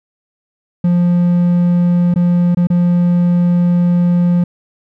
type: tone with dropouts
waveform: triangle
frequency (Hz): 175.3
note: F3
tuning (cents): +7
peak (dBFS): -7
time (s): 0.84-4.44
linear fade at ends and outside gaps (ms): 5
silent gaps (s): 2.141-2.159 / 2.548-2.57 / 2.671-2.701
effects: none